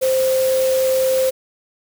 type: tone in noise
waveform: sine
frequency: 523 Hz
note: C5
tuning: 1 cent flat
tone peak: -14 dBFS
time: 0.01-1.31 s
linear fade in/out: 20 ms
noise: white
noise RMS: -28 dBFS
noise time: 0.01-1.31 s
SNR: +11 dB
effects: none